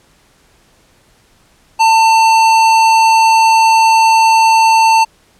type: tone with tanh clipping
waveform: sine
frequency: 895 Hz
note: A5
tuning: 29 cents sharp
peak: -8 dBFS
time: 1.79-5.05 s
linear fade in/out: 20 ms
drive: 18 dB
effects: pink hiss -51 dBFS RMS until 5.39 s + low-pass 11000 Hz 12 dB/octave